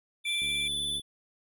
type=tone with vibrato; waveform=square; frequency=3487 Hz; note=A7; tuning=16 cents flat; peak=-30 dBFS; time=0.24-1.02 s; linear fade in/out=50 ms; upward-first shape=square; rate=18 Hz; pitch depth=15 cents each way
type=tone; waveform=triangle; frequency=2349 Hz; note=D7; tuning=in tune; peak=-30 dBFS; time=0.25-0.68 s; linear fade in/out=5 ms
type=click train; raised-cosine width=3 ms; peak=-35 dBFS; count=43; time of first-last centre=0.42-0.997 s; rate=72.8 Hz
effects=none